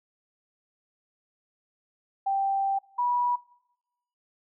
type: tone pair in turn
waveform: sine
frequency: 784 / 974.2 Hz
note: G5 / B5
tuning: 0 / -24 cents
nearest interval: major third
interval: 376 cents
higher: second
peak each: -23 dBFS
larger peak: neither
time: 2.26-2.79 / 2.98-3.36 s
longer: first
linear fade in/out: 10 ms
effects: noise-tail reverb RT60 0.9 s tail -22 dB re dry